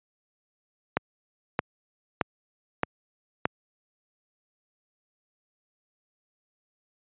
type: click train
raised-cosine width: 0.5 ms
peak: -7 dBFS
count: 5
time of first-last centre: 0.97-3.454 s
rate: 1.61 Hz
effects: high-pass 100 Hz 12 dB/octave + resampled to 8000 Hz